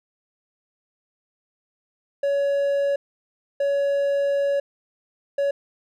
triangle tone bursts at uneven times, 562 Hz, C#5, 24 cents sharp, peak -17 dBFS, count 3, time 2.23-2.96 / 3.6-4.6 / 5.38-5.51 s, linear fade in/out 5 ms, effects none

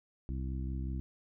harmonic tone, 65.41 Hz, C2, in tune, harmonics 1 / 2 / 3 / 4 / 5, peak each -35 / -41 / -45 / -47 / -49 dBFS, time 0.29-1 s, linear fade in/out 0 ms, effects none

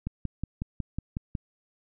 click train, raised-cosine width 5 ms, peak -18 dBFS, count 8, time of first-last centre 0.07-1.352 s, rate 5.46 Hz, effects none

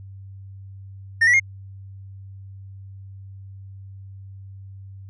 triangle tone with pitch steps, 1823 / 1946 / 2133 Hz, A#6 / B6 / C7, -39 / -26 / +33 cents, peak -11 dBFS, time 1.21-1.399 s, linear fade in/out 10 ms, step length 63 ms, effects added 97 Hz sine -37 dBFS peak until 5.09 s + resampled to 22050 Hz

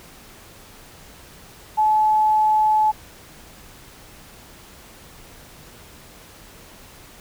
sine tone, 860 Hz, A5, 40 cents flat, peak -14 dBFS, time 1.77-2.92 s, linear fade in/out 20 ms, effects pink hiss -45 dBFS RMS until 7.2 s

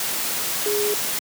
sine tone in noise, 415.3 Hz, G#4, in tune, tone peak -21 dBFS, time 0.66-0.94 s, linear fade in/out 2 ms, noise white, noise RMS -25 dBFS, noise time 0-1.19 s, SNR +1 dB, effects high-pass 150 Hz 12 dB/octave

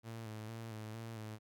sawtooth tone with vibrato, 111.2 Hz, A2, 19 cents sharp, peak -40 dBFS, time 0.03-1.39 s, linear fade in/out 50 ms, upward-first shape square, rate 2.2 Hz, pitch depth 41 cents each way, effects none

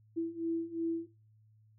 sine beating tone pair, 329.6 / 332.4 Hz, E4 / E4, 0 / +15 cents, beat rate 2.8 Hz, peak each -37 / -34 dBFS, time 0.16-1.07 s, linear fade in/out 20 ms, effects noise-tail reverb RT60 0.3 s tail -17 dB re dry + added 108 Hz sine -61 dBFS peak until 1.78 s

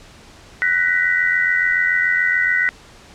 sine tone cluster, 1493 / 1905 / 1992 Hz, F#6 / A#6 / B6, +15 / +37 / +14 cents, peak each -19 dBFS, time 0.62-2.69 s, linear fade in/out 0 ms, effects pink hiss -44 dBFS RMS until 3.14 s + low-pass 7000 Hz 12 dB/octave

